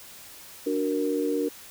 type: chord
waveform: sine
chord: D augmented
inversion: none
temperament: equal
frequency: 293.7 / 370 / 466.2 Hz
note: D4 / F#4 / A#4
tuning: 0 / 0 / 0 cents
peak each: -27 / -31 / -27 dBFS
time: 0.66-1.49 s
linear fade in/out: 10 ms
effects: white hiss -46 dBFS RMS until 1.7 s